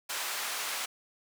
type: band-pass noise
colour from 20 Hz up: pink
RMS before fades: -35 dBFS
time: 0.09-0.86 s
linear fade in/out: 10 ms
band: 1000 to 16000 Hz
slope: 12 dB/octave
effects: none